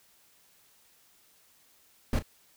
brown noise with echo, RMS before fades -26 dBFS, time 2.13-2.19 s, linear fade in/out 2 ms, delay 34 ms, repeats 1, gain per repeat -13 dB, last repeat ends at 2.224 s, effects white hiss -63 dBFS RMS until 2.56 s

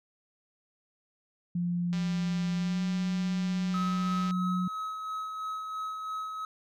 sine tone with pitch glide, 174.61 to 181.81 Hz, F3 to F#3, 0 to -30 cents, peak -27 dBFS, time 1.55-4.68 s, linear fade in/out 5 ms, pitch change +70 cents, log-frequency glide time 2.57-2.82 s
click train, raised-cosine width 0.2 ms, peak -26 dBFS, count 472, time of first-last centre 1.93-4.309 s, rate 198 Hz
triangle tone with tremolo, 1280 Hz, D#6, 49 cents sharp, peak -30 dBFS, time 3.74-6.45 s, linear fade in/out 2 ms, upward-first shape sine, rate 3 Hz, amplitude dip 35%
effects none

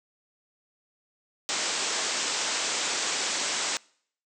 white low-pass noise, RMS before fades -29 dBFS, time 1.49-3.77 s, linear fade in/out 0 ms, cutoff 8100 Hz, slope 96 dB/octave, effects noise-tail reverb RT60 0.6 s tail -25 dB re dry + high-pass 300 Hz 12 dB/octave

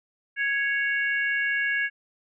harmonic tone, 554.4 Hz, C#5, in tune, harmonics 3 / 4 / 5, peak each -24 / -29 / -34 dBFS, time 0.36-1.9 s, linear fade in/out 50 ms, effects none

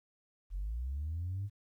sine linear sweep, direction up, 42.52 to 103.83 Hz, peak -33 dBFS, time 0.5-1.5 s, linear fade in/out 50 ms, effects tanh soft clip ceiling -31 dBFS + 12-bit

